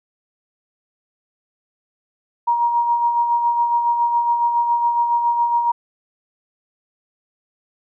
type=tone with tremolo; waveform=sine; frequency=946 Hz; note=A#5; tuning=25 cents sharp; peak=-13 dBFS; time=2.47-5.72 s; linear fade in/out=10 ms; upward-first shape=sine; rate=7.2 Hz; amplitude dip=45%; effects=none